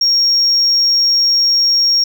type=tone; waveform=sine; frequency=5570 Hz; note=F8; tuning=5 cents flat; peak=-8 dBFS; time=0.01-2.04 s; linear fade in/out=5 ms; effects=tanh soft clip ceiling -6 dBFS